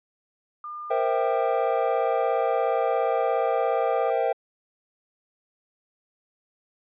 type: tone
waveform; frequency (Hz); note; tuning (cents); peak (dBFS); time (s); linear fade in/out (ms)
sine; 1205; D6; +44; -33; 0.64-4.1; 2
type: chord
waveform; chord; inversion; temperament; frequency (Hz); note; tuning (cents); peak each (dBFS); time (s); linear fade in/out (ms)
triangle; C dominant seventh; third; equal; 466.2 / 523.3 / 659.3 / 784; Bb4 / C5 / E5 / G5; 0 / 0 / 0 / 0; -25; 0.9-4.33; 10
effects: resampled to 8000 Hz